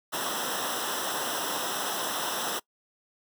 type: noise with comb filter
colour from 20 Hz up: pink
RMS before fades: -31 dBFS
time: 0.12-2.6 s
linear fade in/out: 20 ms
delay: 0.44 ms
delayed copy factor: -0.85
effects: noise-tail reverb RT60 0.1 s tail -23 dB re dry + high-pass 200 Hz 12 dB/octave